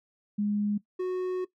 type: tone pair in turn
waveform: sine / triangle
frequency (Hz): 206.8 / 367.5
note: G#3 / F#4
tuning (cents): -7 / -12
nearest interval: minor seventh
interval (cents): 995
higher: second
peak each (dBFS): -25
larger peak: neither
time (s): 0.38-0.78 / 0.99-1.45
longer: second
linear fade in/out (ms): 10
effects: noise-tail reverb RT60 0.1 s tail -17 dB re dry